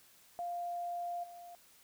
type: tone with level steps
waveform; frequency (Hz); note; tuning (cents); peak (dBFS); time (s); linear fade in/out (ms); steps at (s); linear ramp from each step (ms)
sine; 698.5; F5; 0; -36 / -48; 0.39-1.55; 0; 1.23; 10
effects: white hiss -63 dBFS RMS until 1.83 s